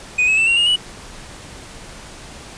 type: tone with pitch steps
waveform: triangle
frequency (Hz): 2489 / 2574 / 2661 / 2752 / 2846 / 2943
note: D#7 / E7 / E7 / F7 / F7 / F#7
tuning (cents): 0 / -42 / +16 / -26 / +32 / -10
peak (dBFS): -11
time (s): 0.18-0.762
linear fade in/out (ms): 10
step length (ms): 97
effects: pink hiss -37 dBFS RMS until 2.57 s + resampled to 22050 Hz